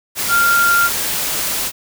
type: tone in noise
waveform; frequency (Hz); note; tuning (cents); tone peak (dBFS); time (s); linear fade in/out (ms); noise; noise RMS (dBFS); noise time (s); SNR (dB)
sine; 1392; F6; -6; -11; 0.28-0.9; 50; white; -20; 0.15-1.72; +6
effects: none